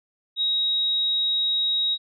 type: tone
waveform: sine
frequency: 3800 Hz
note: A#7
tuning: 33 cents sharp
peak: -20 dBFS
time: 0.36-1.98 s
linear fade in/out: 50 ms
effects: none

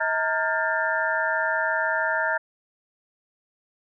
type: tone cluster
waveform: sine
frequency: 639 / 916 / 1408 / 1603 / 1777 Hz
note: D#5 / A#5 / F6 / G6 / A6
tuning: +46 / -31 / +14 / +38 / +17 cents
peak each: -28 dBFS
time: 0-2.38 s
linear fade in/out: 10 ms
effects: none

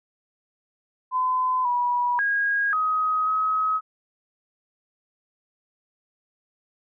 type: tone with pitch steps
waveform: sine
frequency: 1018 / 973 / 1637 / 1261 / 1274 Hz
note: C6 / B5 / G#6 / D#6 / D#6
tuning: -48 / -26 / -25 / +23 / +41 cents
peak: -20 dBFS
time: 1.11-3.81 s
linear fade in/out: 50 ms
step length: 540 ms
effects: none

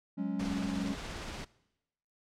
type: chord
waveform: triangle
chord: F# suspended second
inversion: none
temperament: just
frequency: 185 / 208.1 / 277.5 Hz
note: F#3 / G#3 / C#4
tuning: 0 / +4 / +2 cents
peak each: -34 dBFS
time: 0.17-0.95 s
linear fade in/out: 20 ms
type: noise with tremolo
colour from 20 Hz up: pink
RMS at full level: -40 dBFS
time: 0.39-1.45 s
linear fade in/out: 10 ms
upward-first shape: triangle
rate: 17 Hz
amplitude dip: 25%
effects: noise-tail reverb RT60 0.9 s tail -21 dB re dry + low-pass 6000 Hz 12 dB/octave

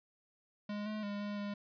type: tone with pitch steps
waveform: square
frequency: 207 / 213.7 / 203.8 / 205.7 / 203.9 Hz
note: G#3 / G#3 / G#3 / G#3 / G#3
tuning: -5 / +50 / -32 / -16 / -32 cents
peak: -38 dBFS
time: 0.69-1.54 s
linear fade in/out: 5 ms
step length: 170 ms
effects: resampled to 11025 Hz

